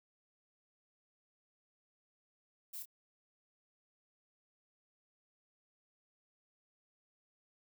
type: noise with echo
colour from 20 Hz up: violet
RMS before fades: -45 dBFS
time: 2.73-2.83 s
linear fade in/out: 10 ms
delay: 27 ms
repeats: 1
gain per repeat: -7 dB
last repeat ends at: 2.857 s
effects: none